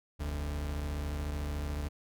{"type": "tone pair together", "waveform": "40% pulse", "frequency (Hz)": [43.66, 73.42], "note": ["F1", "D2"], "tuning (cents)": [0, 0], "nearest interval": "major sixth", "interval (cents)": 900, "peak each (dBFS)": [-40, -33], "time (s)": [0.19, 1.89], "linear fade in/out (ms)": 20, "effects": []}